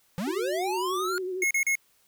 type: linear sweep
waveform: square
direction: up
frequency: 161.7 to 1448 Hz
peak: -29 dBFS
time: 0.18-1.18 s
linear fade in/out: 0 ms
type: tone with vibrato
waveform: sine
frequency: 370 Hz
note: F#4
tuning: in tune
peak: -29 dBFS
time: 0.27-1.44 s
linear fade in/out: 5 ms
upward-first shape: sine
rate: 11 Hz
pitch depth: 46 cents each way
type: tone bursts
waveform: square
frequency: 2170 Hz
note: C#7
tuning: 37 cents flat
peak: -23 dBFS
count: 3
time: 1.42-1.754 s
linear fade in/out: 2 ms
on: 88 ms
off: 35 ms
effects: white hiss -65 dBFS RMS until 2.07 s

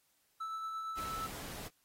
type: tone with tremolo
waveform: triangle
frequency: 1315 Hz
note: E6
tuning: 5 cents flat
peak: -35 dBFS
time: 0.4-1.27 s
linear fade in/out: 10 ms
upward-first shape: sine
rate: 8.7 Hz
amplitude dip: 25%
type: noise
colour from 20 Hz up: pink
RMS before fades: -46 dBFS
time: 0.96-1.69 s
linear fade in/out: 20 ms
effects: white hiss -74 dBFS RMS until 1.84 s + AAC 48 kbps

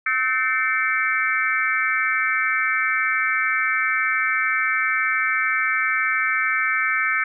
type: tone cluster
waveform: sine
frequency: 1294 / 1541 / 1783 / 2113 / 2293 Hz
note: E6 / G6 / A6 / C7 / D7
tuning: -32 / -30 / +22 / +16 / -42 cents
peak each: -25 dBFS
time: 0.06-7.24 s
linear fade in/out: 5 ms
effects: none

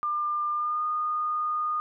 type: tone with pitch glide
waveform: sine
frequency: 1198 to 1226 Hz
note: D6 to D#6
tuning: +34 to -26 cents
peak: -25 dBFS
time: 0.03-1.8 s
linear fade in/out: 0 ms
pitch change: +40 cents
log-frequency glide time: 0.54-0.84 s
effects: none

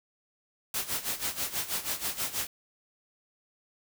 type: noise with tremolo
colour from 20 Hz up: white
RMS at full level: -30 dBFS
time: 0.74-2.47 s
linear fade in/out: 2 ms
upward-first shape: sine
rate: 6.2 Hz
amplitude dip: 80%
effects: none

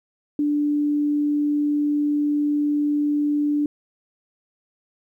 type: tone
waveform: sine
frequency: 293.7 Hz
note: D4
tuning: in tune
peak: -18 dBFS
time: 0.39-3.66 s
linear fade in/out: 2 ms
effects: 10-bit

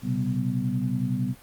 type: tone cluster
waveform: sine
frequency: 123 / 133.8 / 191.8 / 247.7 Hz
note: B2 / C3 / G3 / B3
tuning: -7 / +39 / -37 / +5 cents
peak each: -29 dBFS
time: 0.02-1.35 s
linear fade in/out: 50 ms
effects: pink hiss -51 dBFS RMS until 1.42 s + Opus 48 kbps

